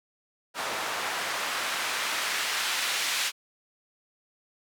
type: noise with band-pass filter sweep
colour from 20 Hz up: white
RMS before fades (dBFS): -30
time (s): 0.54-3.32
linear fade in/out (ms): 50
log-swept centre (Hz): 870 to 2600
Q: 0.77
effects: none